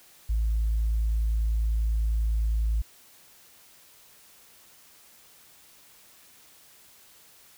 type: tone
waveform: sine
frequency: 55 Hz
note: A1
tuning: in tune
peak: -21 dBFS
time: 0.29-2.82 s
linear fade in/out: 10 ms
effects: tanh soft clip ceiling -19 dBFS + white hiss -55 dBFS RMS until 7.57 s